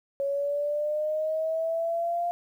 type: linear sweep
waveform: sine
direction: up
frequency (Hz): 553 to 698.5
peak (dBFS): -25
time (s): 0.2-2.31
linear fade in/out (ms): 0
effects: 10-bit